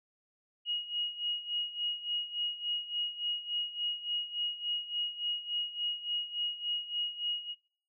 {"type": "tone with tremolo", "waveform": "sine", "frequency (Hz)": 2887, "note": "F#7", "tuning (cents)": -43, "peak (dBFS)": -29, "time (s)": [0.65, 7.55], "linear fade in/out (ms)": 50, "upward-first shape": "sine", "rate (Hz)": 3.5, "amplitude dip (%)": 80, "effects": ["noise-tail reverb RT60 0.5 s tail -22 dB re dry"]}